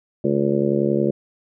harmonic tone, 70.9 Hz, C#2, 40 cents sharp, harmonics 2 / 3 / 4 / 5 / 6 / 7 / 8, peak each -26 / -22 / -31 / -21 / -26 / -26 / -27 dBFS, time 0.24-1.11 s, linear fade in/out 5 ms, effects none

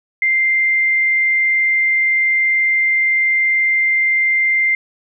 sine tone, 2093 Hz, C7, in tune, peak -12 dBFS, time 0.22-4.75 s, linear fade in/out 2 ms, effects none

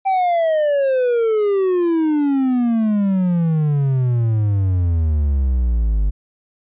triangle exponential sweep, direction down, 784 to 49 Hz, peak -12 dBFS, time 0.05-6.11 s, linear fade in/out 20 ms, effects resampled to 8000 Hz

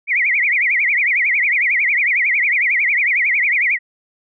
sine tone with vibrato, 2154 Hz, C7, 50 cents sharp, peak -13 dBFS, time 0.07-3.79 s, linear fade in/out 50 ms, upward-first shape triangle, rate 11 Hz, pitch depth 250 cents each way, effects none

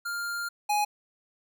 square tone pair in turn, 1401 / 833 Hz, F6 / G#5, +5 / +5 cents, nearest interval major sixth, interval 900 cents, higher first, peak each -31 / -24 dBFS, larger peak second, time 0.05-0.49 / 0.69-0.85 s, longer first, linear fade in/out 10 ms, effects none

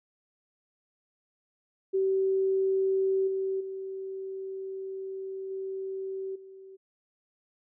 sine tone with level steps, 384 Hz, G4, 36 cents flat, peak -23 / -27 / -34 / -32 / -45 dBFS, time 1.93-6.77 s, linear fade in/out 20 ms, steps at 3.27 / 3.6 / 5.5 / 6.35 s, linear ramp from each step 10 ms, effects none

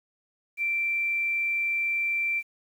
sine tone with quantisation, 2349 Hz, D7, in tune, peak -24 dBFS, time 0.57-2.43 s, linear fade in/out 50 ms, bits 9, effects none

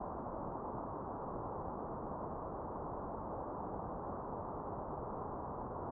white low-pass noise, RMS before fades -43 dBFS, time 0-5.91 s, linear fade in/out 10 ms, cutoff 1100 Hz, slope 48 dB/octave, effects none

